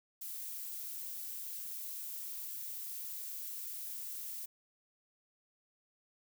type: noise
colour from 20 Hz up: violet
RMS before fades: -43 dBFS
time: 0.21-4.46 s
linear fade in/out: 10 ms
effects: none